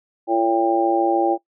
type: harmonic tone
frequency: 113.4 Hz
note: A#2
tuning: 47 cents flat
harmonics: 3 / 4 / 5 / 6 / 7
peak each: -19 / -29 / -23 / -30 / -19 dBFS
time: 0.27-1.38 s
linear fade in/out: 50 ms
effects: noise-tail reverb RT60 0.1 s tail -19 dB re dry